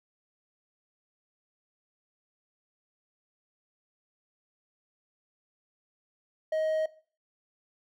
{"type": "tone", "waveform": "triangle", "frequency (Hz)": 629, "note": "D#5", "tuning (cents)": 19, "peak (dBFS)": -24, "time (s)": [6.52, 6.86], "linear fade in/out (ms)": 5, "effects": ["noise-tail reverb RT60 0.4 s tail -18 dB re dry"]}